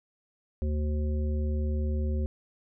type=harmonic tone; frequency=75 Hz; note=D2; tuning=37 cents sharp; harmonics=1 / 3 / 5 / 7; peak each=-26 / -36 / -40 / -43 dBFS; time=0.62-2.26 s; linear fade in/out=0 ms; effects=none